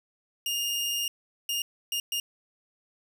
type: tone bursts at uneven times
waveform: sawtooth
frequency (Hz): 2831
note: F7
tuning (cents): +23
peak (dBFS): -24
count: 4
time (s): 0.46-1.08 / 1.49-1.62 / 1.92-2 / 2.12-2.2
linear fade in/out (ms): 2
effects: none